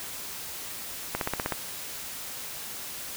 click train, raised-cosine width 0.5 ms, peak -12 dBFS, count 7, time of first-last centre 1.15-1.523 s, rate 16.1 Hz, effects white hiss -38 dBFS RMS until 3.16 s

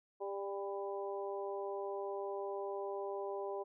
harmonic tone with a mistuned harmonic, 198.9 Hz, G3, 25 cents sharp, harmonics 2 / 3 / 4 / 5, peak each -40 / -44 / -46 / -48 dBFS, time 0.2-3.64 s, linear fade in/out 20 ms, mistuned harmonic 3, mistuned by -16 cents, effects none

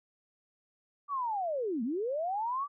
sine linear two-way sweep, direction down then up, 1174.7 to 213.3 to 1174.7 Hz, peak -30 dBFS, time 1.08-2.68 s, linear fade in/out 50 ms, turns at 1.83 s, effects none

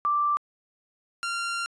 sine / sawtooth tone pair in turn, 1174.7 / 1383.6 Hz, D6 / F6, 0 / -17 cents, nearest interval minor third, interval 283 cents, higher second, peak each -21 / -24 dBFS, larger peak first, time 0.05-0.37 / 1.23-1.66 s, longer second, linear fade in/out 0 ms, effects resampled to 22050 Hz

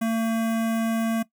square tone with notch filter, 226 Hz, A3, 47 cents sharp, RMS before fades -24 dBFS, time 0.01-1.23 s, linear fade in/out 10 ms, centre 4400 Hz, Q 1.1, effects noise-tail reverb RT60 0.1 s tail -18 dB re dry

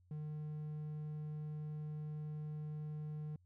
triangle tone, 151.8 Hz, D#3, 42 cents flat, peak -39 dBFS, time 0.11-3.36 s, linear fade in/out 2 ms, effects added 89 Hz sine -66 dBFS peak until 3.45 s

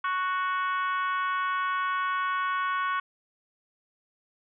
harmonic tone, 370 Hz, F#4, in tune, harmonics 3 / 4 / 5 / 6 / 7 / 8 / 9, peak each -27 / -31 / -40 / -41 / -46 / -47 / -47 dBFS, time 0.04-3 s, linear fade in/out 5 ms, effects none

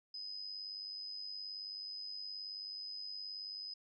sine tone with amplitude modulation, 5030 Hz, D#8, 18 cents sharp, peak -40 dBFS, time 0.14-3.74 s, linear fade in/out 5 ms, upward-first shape sine, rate 98.9 Hz, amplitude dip 55%, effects none

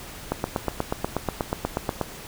click train, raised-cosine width 1 ms, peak -9 dBFS, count 15, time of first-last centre 0.32-2.013 s, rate 8.27 Hz, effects pink hiss -40 dBFS RMS until 2.27 s

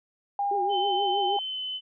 sine tone, 806 Hz, G5, 48 cents sharp, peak -24 dBFS, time 0.39-1.39 s, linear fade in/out 2 ms
sine tone with vibrato, 385.4 Hz, G4, 29 cents flat, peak -29 dBFS, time 0.51-1.37 s, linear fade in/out 5 ms, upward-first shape triangle, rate 6.3 Hz, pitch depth 130 cents each way
sine tone with pitch glide, 3065 to 3032 Hz, G7 to F#7, -40 to +42 cents, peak -30 dBFS, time 0.69-1.81 s, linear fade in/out 50 ms, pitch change -18 cents, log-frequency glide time 1.45-1.59 s
effects none

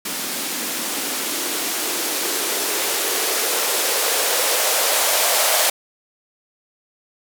violet noise with band-pass filter sweep, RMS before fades -21 dBFS, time 0.05-5.7 s, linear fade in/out 5 ms, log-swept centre 230 to 640 Hz, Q 2.8, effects none

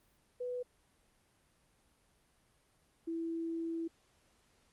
sine tone pair in turn, 495 / 330.4 Hz, B4 / E4, +4 / +4 cents, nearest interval perfect fifth, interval 700 cents, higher first, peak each -36 / -35 dBFS, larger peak second, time 0.4-0.63 / 3.07-3.88 s, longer second, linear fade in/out 10 ms, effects pink hiss -71 dBFS RMS until 4.72 s + Opus 32 kbps

